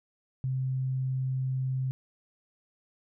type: tone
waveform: sine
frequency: 130.81 Hz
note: C3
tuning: in tune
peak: -27 dBFS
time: 0.44-1.91 s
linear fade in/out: 0 ms
effects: none